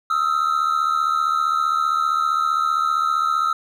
triangle tone pair together, 1266.7 / 1342 Hz, D#6 / E6, +31 / +31 cents, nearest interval minor second, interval 100 cents, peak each -18 dBFS, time 0.1-3.53 s, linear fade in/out 5 ms, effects tanh soft clip ceiling -8 dBFS

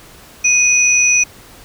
sine tone pair together, 2489 / 5916 Hz, D#7 / F#8, 0 / -1 cents, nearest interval octave + minor third, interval 1499 cents, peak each -12 dBFS, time 0.44-1.24 s, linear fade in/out 10 ms, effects pink hiss -41 dBFS RMS until 1.64 s

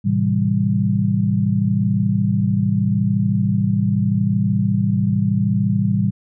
sine chord, A minor seventh, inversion none, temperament equal with one note detuned, 110 / 130.81 / 162.45 / 196 Hz, A2 / C3 / E3 / G3, 0 / 0 / -25 / 0 cents, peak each -20 / -23 / -23 / -18 dBFS, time 0.04-6.11 s, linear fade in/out 20 ms, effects none

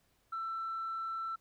sine tone, 1335 Hz, E6, 22 cents sharp, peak -34 dBFS, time 0.32-1.36 s, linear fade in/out 10 ms, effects tanh soft clip ceiling -32 dBFS + pink hiss -73 dBFS RMS until 1.4 s

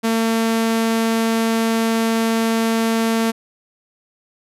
sawtooth tone, 226.2 Hz, A3, 48 cents sharp, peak -12 dBFS, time 0.03-3.32 s, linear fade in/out 20 ms, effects resampled to 32000 Hz

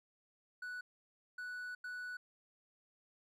triangle tone bursts at uneven times, 1480 Hz, F#6, in tune, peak -40 dBFS, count 3, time 0.62-0.81 / 1.38-1.75 / 1.84-2.17 s, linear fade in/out 5 ms, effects none

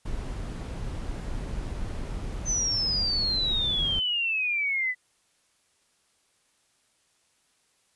brown noise, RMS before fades -33 dBFS, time 0.05-4 s, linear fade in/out 10 ms
sine exponential sweep, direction down, 6210 to 1975.5 Hz, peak -24 dBFS, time 2.45-4.95 s, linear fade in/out 50 ms
effects white hiss -68 dBFS RMS until 7.95 s + resampled to 24000 Hz

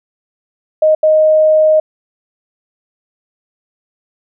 sine tone bursts at uneven times, 622.3 Hz, D#5, in tune, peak -6 dBFS, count 2, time 0.82-0.95 / 1.03-1.8 s, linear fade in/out 5 ms, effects none

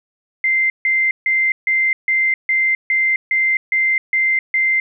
sine tone bursts, 2085 Hz, C7, 7 cents flat, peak -13 dBFS, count 11, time 0.44-4.8 s, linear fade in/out 2 ms, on 260 ms, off 150 ms, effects none

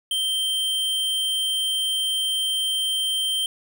square tone, 3136 Hz, G7, in tune, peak -22 dBFS, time 0.11-3.46 s, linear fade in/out 2 ms, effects none

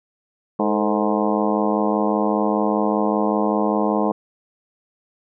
harmonic tone with a mistuned harmonic, 105.1 Hz, G#2, 21 cents sharp, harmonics 2 / 3 / 4 / 5 / 6 / 7 / 8 / 9 / 10, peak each -22 / -24 / -25 / -26 / -27 / -27 / -28 / -29 / -29 dBFS, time 0.59-4.12 s, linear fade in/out 5 ms, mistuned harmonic 4, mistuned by +78 cents, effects none

